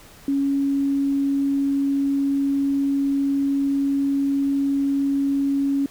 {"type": "tone", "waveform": "sine", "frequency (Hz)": 277.7, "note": "C#4", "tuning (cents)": 3, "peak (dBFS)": -18, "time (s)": [0.28, 5.86], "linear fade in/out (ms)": 2, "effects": ["pink hiss -47 dBFS RMS until 5.9 s"]}